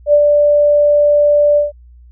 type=tone with ADSR envelope; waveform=sine; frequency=587 Hz; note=D5; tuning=1 cent flat; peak=-4 dBFS; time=0.06-1.72 s; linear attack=74 ms; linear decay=57 ms; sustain=-3 dB; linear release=150 ms; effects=added 60 Hz sine -38 dBFS peak until 2.11 s